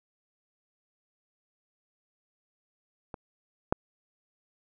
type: clicks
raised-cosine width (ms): 1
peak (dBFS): -24 / -9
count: 2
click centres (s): 3.142 / 3.725
effects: none